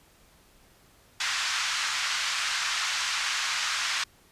pink band-pass noise, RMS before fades -29 dBFS, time 1.2-4.04 s, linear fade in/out 5 ms, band 1200 to 6800 Hz, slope 24 dB/octave, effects pink hiss -59 dBFS RMS until 4.31 s + resampled to 32000 Hz

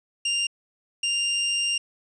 sawtooth tone bursts at uneven times, 2794 Hz, F7, in tune, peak -19 dBFS, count 2, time 0.25-0.47 / 1.03-1.78 s, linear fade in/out 5 ms, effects resampled to 22050 Hz + 9-bit

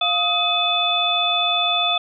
sine tone cluster, 703 / 1260 / 2550 / 3494 Hz, F5 / D#6 / D#7 / A7, +11 / +21 / +42 / -13 cents, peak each -23 / -26 / -26 / -19 dBFS, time 0.01-1.98 s, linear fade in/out 5 ms, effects none

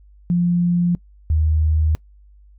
sine tone pair in turn, 174.61 / 78.03 Hz, F3 / D#2, 0 / +6 cents, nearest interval octave + major second, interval 1394 cents, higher first, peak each -14 dBFS, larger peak neither, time 0.3-0.95 / 1.3-1.95 s, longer neither, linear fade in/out 0 ms, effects noise-tail reverb RT60 0.1 s tail -23 dB re dry + added 50 Hz sine -45 dBFS peak until 2.58 s

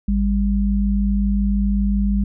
sine tone pair together, 52.77 / 200 Hz, G#1 / G3, +28 / +35 cents, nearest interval octave + major seventh, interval 2307 cents, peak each -18 dBFS, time 0.08-2.24 s, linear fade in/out 5 ms, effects none

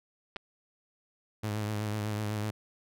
clicks, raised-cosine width 0.3 ms, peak -21 dBFS, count 2, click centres 0.361 / 0.366 s
sawtooth tone with vibrato, 105.9 Hz, G#2, 34 cents sharp, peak -27 dBFS, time 1.43-2.51 s, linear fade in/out 10 ms, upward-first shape triangle, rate 8 Hz, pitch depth 50 cents each way
effects none

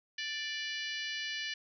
harmonic tone with a mistuned harmonic, 587.3 Hz, D5, in tune, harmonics 3 / 4 / 5 / 6 / 7 / 8 / 9 / 10, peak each -40 / -43 / -41 / -48 / -45 / -46 / -51 / -51 dBFS, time 0.18-1.54 s, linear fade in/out 5 ms, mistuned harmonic 6, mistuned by -21 cents, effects none

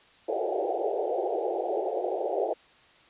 pink band-pass noise, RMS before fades -29 dBFS, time 0.28-2.54 s, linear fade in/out 10 ms, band 350 to 800 Hz, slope 96 dB/octave, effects white hiss -57 dBFS RMS until 3.09 s + resampled to 8000 Hz

